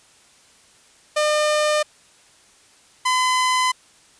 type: tone pair in turn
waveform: sawtooth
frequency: 604 / 1015.8 Hz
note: D5 / B5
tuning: +48 / +48 cents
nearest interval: major sixth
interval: 900 cents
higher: second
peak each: -13 dBFS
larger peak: neither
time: 1.16-1.83 / 3.05-3.72 s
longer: neither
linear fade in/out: 10 ms
effects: white hiss -53 dBFS RMS until 4.19 s + resampled to 22050 Hz